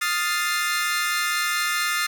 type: chord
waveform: sawtooth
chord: F dominant seventh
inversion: third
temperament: equal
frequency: 1244.5 / 1396.9 / 1760 / 2093 Hz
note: Eb6 / F6 / A6 / C7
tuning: 0 / 0 / 0 / 0 cents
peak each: -24 dBFS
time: 0.01-2.07 s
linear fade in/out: 10 ms
effects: none